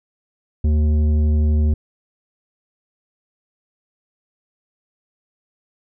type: tone with tanh clipping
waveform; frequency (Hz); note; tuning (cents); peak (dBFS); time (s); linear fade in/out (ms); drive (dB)
triangle; 76; D#2; -40; -15; 0.64-1.74; 5; 14
effects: none